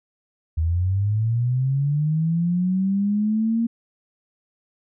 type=linear sweep; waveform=sine; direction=up; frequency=77.78 to 233.1 Hz; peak=-18 dBFS; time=0.57-3.67 s; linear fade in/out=10 ms; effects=none